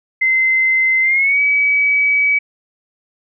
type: tone with pitch glide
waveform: sine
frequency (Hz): 2066 to 2279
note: C7 to C#7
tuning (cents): -22 to +47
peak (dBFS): -11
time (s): 0.21-2.39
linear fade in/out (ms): 10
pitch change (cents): +169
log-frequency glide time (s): 1.02-1.4
effects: none